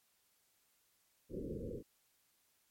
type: low-pass noise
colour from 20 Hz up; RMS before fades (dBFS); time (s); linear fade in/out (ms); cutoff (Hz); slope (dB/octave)
white; -43; 1.29-1.83; 50; 520; 96
effects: white hiss -75 dBFS RMS until 2.7 s + MP3 64 kbps